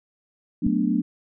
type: chord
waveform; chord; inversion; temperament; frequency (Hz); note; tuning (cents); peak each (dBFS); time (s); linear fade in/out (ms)
sine; B minor seventh; second; equal; 185 / 220 / 246.9 / 293.7; F#3 / A3 / B3 / D4; 0 / 0 / 0 / 0; -26 / -24 / -25 / -25; 0.62-1.02; 10
type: click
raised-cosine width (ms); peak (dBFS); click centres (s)
5; -15; 0.666
effects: none